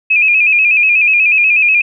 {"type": "tone with vibrato", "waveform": "sine", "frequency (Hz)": 2491, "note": "D#7", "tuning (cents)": 1, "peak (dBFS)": -7, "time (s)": [0.1, 1.82], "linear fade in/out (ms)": 10, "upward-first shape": "square", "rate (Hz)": 8.2, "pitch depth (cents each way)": 55, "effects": []}